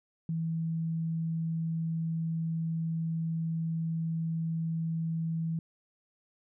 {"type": "tone", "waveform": "sine", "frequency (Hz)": 163.3, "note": "E3", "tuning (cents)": -16, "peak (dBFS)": -29, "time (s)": [0.29, 5.59], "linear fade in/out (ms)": 2, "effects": []}